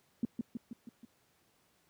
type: tone with echo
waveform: sine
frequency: 233.1 Hz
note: A#3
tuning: in tune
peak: -27 dBFS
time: 0.23-0.25 s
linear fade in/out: 2 ms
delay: 160 ms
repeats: 5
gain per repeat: -4 dB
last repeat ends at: 1.05 s
effects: pink hiss -71 dBFS RMS until 1.89 s + high-pass 100 Hz 12 dB/octave